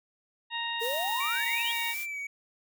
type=harmonic tone; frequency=932 Hz; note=A#5; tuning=1 cent flat; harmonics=1 / 2 / 3 / 4; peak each=-36 / -36 / -36 / -36 dBFS; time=0.5-1.95 s; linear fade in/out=50 ms
type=noise; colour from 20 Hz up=blue; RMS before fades=-39 dBFS; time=0.79-2.07 s; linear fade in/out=50 ms
type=exponential sweep; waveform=sine; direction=up; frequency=440 to 3403 Hz; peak=-31 dBFS; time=0.81-1.72 s; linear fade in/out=10 ms
type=tone with vibrato; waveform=triangle; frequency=2300 Hz; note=D7; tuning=37 cents flat; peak=-32 dBFS; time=1.2-2.27 s; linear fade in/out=5 ms; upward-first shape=sine; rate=2.7 Hz; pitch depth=35 cents each way
effects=none